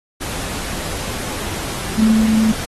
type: tone in noise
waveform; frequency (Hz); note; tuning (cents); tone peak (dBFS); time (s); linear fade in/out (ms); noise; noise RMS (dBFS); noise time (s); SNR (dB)
sine; 220; A3; 0; -11; 1.97-2.54; 20; pink; -26; 0.2-2.66; +12
effects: AAC 32 kbps